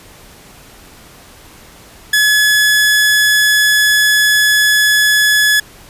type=tone; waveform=sawtooth; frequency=1703 Hz; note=G#6; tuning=43 cents sharp; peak=-5 dBFS; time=2.13-5.6 s; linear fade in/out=5 ms; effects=pink hiss -40 dBFS RMS until 5.89 s + resampled to 32000 Hz